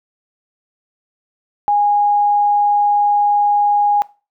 sine tone, 823 Hz, G#5, 16 cents flat, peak -11 dBFS, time 1.68-4.02 s, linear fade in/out 0 ms, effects noise-tail reverb RT60 0.3 s tail -20 dB re dry

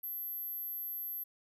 sine tone, 12240 Hz, G9, 42 cents flat, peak -37 dBFS, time 0.03-1.24 s, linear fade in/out 10 ms, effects none

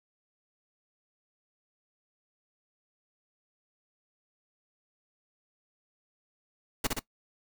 pink noise with echo, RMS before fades -27 dBFS, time 6.84-6.87 s, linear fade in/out 5 ms, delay 62 ms, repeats 2, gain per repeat -3 dB, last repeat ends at 6.994 s, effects noise-tail reverb RT60 0.1 s tail -19 dB re dry

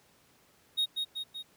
triangle tone with echo, 3743 Hz, A#7, 6 cents sharp, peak -24 dBFS, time 0.77-0.86 s, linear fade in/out 20 ms, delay 190 ms, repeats 3, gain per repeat -4 dB, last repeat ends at 1.43 s, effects pink hiss -64 dBFS RMS until 1.56 s + high-pass 100 Hz 12 dB/octave

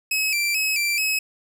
sawtooth tone with vibrato, 2455 Hz, D#7, 24 cents flat, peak -17 dBFS, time 0.11-1.19 s, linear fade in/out 5 ms, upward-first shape square, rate 2.3 Hz, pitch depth 75 cents each way, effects none

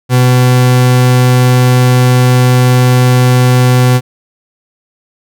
40% pulse tone, 125.6 Hz, B2, 30 cents sharp, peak -4 dBFS, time 0.09-4.01 s, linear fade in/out 50 ms, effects none

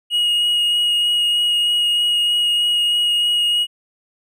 triangle tone with vibrato, 2884 Hz, F#7, 45 cents flat, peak -13 dBFS, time 0.1-3.67 s, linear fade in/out 50 ms, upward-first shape sine, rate 3.2 Hz, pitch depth 9 cents each way, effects none

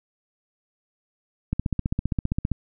click train, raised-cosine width 5 ms, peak -11 dBFS, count 16, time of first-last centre 1.53-2.517 s, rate 15.2 Hz, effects none

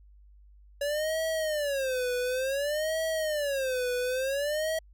square tone with vibrato, 564 Hz, C#5, 30 cents sharp, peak -28 dBFS, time 0.81-4.79 s, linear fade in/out 5 ms, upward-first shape sine, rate 0.56 Hz, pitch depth 230 cents each way, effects added 50 Hz sine -52 dBFS peak until 4.93 s

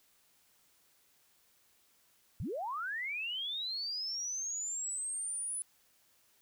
sine linear sweep, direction up, 67.9 to 10080 Hz, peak -35 dBFS, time 2.4-5.62 s, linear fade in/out 0 ms, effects white hiss -69 dBFS RMS until 6.41 s

